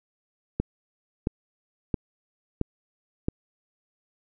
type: click train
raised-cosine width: 3 ms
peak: -11 dBFS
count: 5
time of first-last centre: 0.6-3.285 s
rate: 1.49 Hz
effects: none